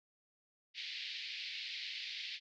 white band-pass noise, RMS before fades -44 dBFS, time 0.74-2.4 s, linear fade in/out 50 ms, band 2000 to 4600 Hz, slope 48 dB/octave, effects none

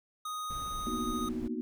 square tone, 1245 Hz, D#6, 1 cent sharp, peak -36 dBFS, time 0.25-1.29 s, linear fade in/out 5 ms
brown noise, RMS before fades -43 dBFS, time 0.5-1.48 s, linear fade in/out 5 ms
sine chord, B major seventh, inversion third, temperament equal, 233.1 / 246.9 / 311.1 / 370 Hz, A#3 / B3 / D#4 / F#4, 0 / 0 / 0 / 0 cents, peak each -37 / -37 / -39 / -41 dBFS, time 0.87-1.61 s, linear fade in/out 0 ms
effects none

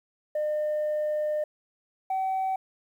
sine tone pair in turn, 605 / 762.3 Hz, D#5 / G5, -49 / -49 cents, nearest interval major third, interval 400 cents, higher second, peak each -23 dBFS, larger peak neither, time 0.35-1.44 / 2.1-2.56 s, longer first, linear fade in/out 5 ms, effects tanh soft clip ceiling -23 dBFS + 10-bit

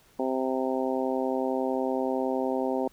harmonic tone, 130.81 Hz, C3, in tune, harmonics 2 / 3 / 4 / 5 / 6 / 7, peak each -30 / -31 / -31 / -34 / -35 / -37 dBFS, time 0.19-2.88 s, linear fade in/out 5 ms, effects pink hiss -60 dBFS RMS until 2.92 s

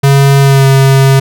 square tone with pitch glide, 138.59 to 135.27 Hz, C#3 to C#3, 0 to -42 cents, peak -4 dBFS, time 0.03-1.2 s, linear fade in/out 10 ms, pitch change -42 cents, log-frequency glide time 0.4-0.67 s, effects none

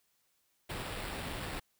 pink noise with sample-and-hold, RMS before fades -40 dBFS, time 0.69-1.6 s, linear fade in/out 10 ms, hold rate 6300 Hz, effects white hiss -75 dBFS RMS until 1.79 s

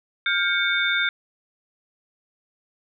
sine tone cluster, 1411 / 1585 / 2225 / 3598 Hz, F6 / G6 / C#7 / A7, +17 / +19 / +6 / +38 cents, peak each -25 dBFS, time 0.26-1.09 s, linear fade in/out 2 ms, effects none

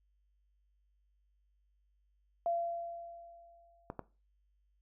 sine tone with exponential decay, 683 Hz, F5, 39 cents flat, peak -29 dBFS, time 2.46-3.94 s, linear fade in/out 1 ms, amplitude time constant 320 ms
clicks, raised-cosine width 1 ms, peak -25 dBFS, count 2, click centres 3.901 / 3.993 s
effects noise-tail reverb RT60 0.3 s tail -18 dB re dry + added 50 Hz sine -70 dBFS peak until 4.81 s

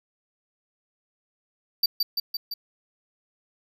square tone with echo, 4646 Hz, D8, 20 cents flat, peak -18 dBFS, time 1.83-1.86 s, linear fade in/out 5 ms, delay 170 ms, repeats 4, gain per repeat -3 dB, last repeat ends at 2.54 s, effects none

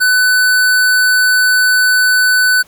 square tone, 1500 Hz, F#6, 23 cents sharp, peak -9 dBFS, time 0-2.63 s, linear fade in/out 20 ms, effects pink hiss -46 dBFS RMS until 2.67 s

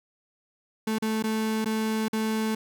35% pulse tone with dropouts, 219.2 Hz, A3, 6 cents flat, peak -23 dBFS, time 0.87-2.55 s, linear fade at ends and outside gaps 5 ms, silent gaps 0.985-1.022 / 1.226-1.238 / 1.646-1.657 / 2.083-2.13 s, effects none

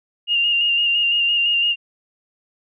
sine tone with vibrato, 2818 Hz, F7, 15 cents sharp, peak -15 dBFS, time 0.27-1.76 s, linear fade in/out 50 ms, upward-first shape square, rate 5.9 Hz, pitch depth 22 cents each way, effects none

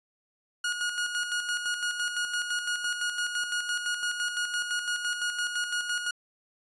sawtooth tone with tremolo, 1443 Hz, F#6, 44 cents flat, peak -23 dBFS, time 0.64-6.11 s, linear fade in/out 5 ms, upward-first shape square, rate 5.9 Hz, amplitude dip 50%, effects resampled to 24000 Hz

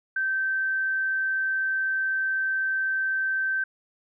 sine tone, 1552 Hz, G6, 18 cents flat, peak -23 dBFS, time 0.16-3.64 s, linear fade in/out 5 ms, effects none

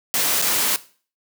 white noise with dropouts, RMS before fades -20 dBFS, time 0.14-0.76 s, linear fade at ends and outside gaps 0 ms, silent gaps 0.416-0.423 s, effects noise-tail reverb RT60 0.4 s tail -17 dB re dry + high-pass 150 Hz 12 dB/octave

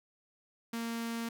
sawtooth tone with notch filter, 230.8 Hz, A#3, 17 cents flat, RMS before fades -37 dBFS, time 0.73-1.29 s, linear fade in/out 5 ms, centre 570 Hz, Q 1.3, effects none

